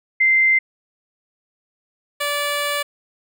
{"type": "tone pair in turn", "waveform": ["sine", "10% pulse"], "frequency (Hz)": [2082, 579.7], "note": ["C7", "D5"], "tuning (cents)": [-9, -23], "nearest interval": "octave + minor seventh", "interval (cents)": 2214, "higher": "first", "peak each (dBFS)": -12, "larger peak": "neither", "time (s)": [[0.2, 0.59], [2.2, 2.83]], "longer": "second", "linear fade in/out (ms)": 10, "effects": []}